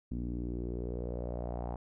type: tone with low-pass filter sweep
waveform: sawtooth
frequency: 59.8 Hz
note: A#1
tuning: 45 cents sharp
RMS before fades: -37 dBFS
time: 0.11-1.76 s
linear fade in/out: 5 ms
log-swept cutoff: 250 to 810 Hz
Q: 3.5
effects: none